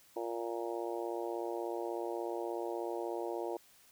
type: harmonic tone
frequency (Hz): 116.54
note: A#2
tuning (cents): 0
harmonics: 3 / 4 / 5 / 6 / 7 / 8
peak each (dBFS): -39 / -41 / -43 / -45 / -46 / -47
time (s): 0.16-3.57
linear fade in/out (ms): 5
effects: white hiss -63 dBFS RMS until 3.91 s